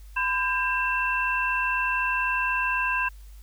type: tone cluster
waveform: sine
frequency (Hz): 1010 / 1597 / 2686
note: B5 / G6 / E7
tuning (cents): +39 / +32 / +32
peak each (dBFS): -27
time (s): 0.16-3.09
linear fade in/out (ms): 10
effects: added 50 Hz sine -42 dBFS peak until 3.42 s + white hiss -59 dBFS RMS until 3.42 s